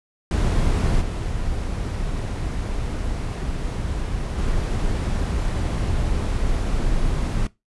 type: noise with level steps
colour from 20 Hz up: brown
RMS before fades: -19 / -25 / -22 dBFS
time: 0.31-7.47 s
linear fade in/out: 2 ms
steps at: 1 / 4.37 s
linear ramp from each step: 20 ms
effects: noise-tail reverb RT60 0.2 s tail -19 dB re dry + resampled to 24000 Hz